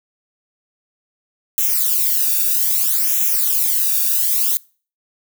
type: noise with flanger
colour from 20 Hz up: violet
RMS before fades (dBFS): -17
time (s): 1.58-4.57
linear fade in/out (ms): 0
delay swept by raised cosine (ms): 0.21 to 0.98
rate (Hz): 0.62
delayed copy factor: -1
effects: noise-tail reverb RT60 0.4 s tail -24 dB re dry